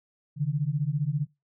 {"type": "beating tone pair", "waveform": "sine", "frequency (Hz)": [138.8, 153.8], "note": ["C#3", "D#3"], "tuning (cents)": [3, -20], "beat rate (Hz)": 15, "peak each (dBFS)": -27, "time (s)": [0.36, 1.27], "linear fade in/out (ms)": 50, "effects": ["noise-tail reverb RT60 0.2 s tail -19 dB re dry"]}